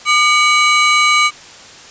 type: ring-modulated tone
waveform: 35% pulse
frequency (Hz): 1734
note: A6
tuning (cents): -26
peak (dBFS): -4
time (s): 0.05-1.31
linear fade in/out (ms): 50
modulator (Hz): 530
effects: white hiss -37 dBFS RMS until 1.9 s + resampled to 16000 Hz